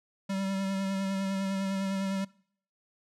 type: tone with vibrato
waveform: square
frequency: 193.9 Hz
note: G3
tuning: 19 cents flat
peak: -30 dBFS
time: 0.29-2.25 s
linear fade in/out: 10 ms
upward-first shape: triangle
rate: 9.9 Hz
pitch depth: 27 cents each way
effects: noise-tail reverb RT60 0.6 s tail -23 dB re dry + low-pass 9000 Hz 12 dB/octave